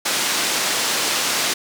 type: band-pass noise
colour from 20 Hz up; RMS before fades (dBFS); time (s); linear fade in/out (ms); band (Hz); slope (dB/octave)
white; -21; 0.05-1.54; 10; 210 to 6700; 12
effects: none